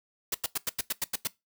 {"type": "noise bursts", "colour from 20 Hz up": "white", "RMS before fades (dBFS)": -29, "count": 9, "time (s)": [0.32, 1.274], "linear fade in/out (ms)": 5, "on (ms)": 26, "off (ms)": 90, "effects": ["noise-tail reverb RT60 0.2 s tail -20 dB re dry"]}